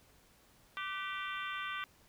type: harmonic tone with a mistuned harmonic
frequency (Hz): 392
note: G4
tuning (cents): 0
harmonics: 3 / 4 / 5 / 6 / 7 / 8 / 9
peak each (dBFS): -41 / -43 / -45 / -47 / -48 / -49 / -50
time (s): 0.77-1.84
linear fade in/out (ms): 0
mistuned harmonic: 4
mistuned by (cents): -55
effects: pink hiss -65 dBFS RMS until 2.08 s